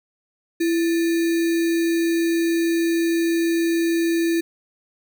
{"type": "tone with sample-and-hold", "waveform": "sine", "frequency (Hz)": 333.6, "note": "E4", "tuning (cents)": 21, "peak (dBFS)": -17, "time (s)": [0.6, 4.41], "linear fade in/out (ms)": 10, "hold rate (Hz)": 2100, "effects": []}